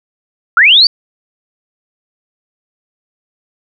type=linear sweep; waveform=sine; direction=up; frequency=1302 to 4725 Hz; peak=-3 dBFS; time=0.57-0.87 s; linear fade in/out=2 ms; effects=none